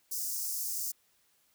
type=high-pass noise; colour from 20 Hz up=white; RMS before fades=-35 dBFS; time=0.11-0.92 s; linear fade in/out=10 ms; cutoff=5100 Hz; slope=48 dB/octave; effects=white hiss -70 dBFS RMS until 1.54 s